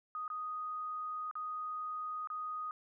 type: tone with dropouts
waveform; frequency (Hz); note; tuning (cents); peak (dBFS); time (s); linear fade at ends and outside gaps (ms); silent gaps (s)
sine; 1244.5; D#6; 0; -37; 0.15-2.71; 1; 0.279-0.301 / 1.312-1.354 / 2.273-2.301
effects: none